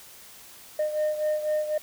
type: beating tone pair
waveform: sine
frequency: 609 / 613 Hz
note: D#5 / D#5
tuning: -37 / -26 cents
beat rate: 4 Hz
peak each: -23 / -28 dBFS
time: 0.79-1.78 s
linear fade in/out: 5 ms
effects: tanh soft clip ceiling -21 dBFS + white hiss -48 dBFS RMS until 1.82 s